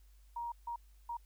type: tone bursts at uneven times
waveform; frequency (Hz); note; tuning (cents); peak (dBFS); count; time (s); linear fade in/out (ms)
sine; 943; A#5; +20; -37; 3; 0.36-0.52 / 0.67-0.76 / 1.09-1.17; 5
effects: added 50 Hz sine -58 dBFS peak until 1.25 s + white hiss -73 dBFS RMS until 1.25 s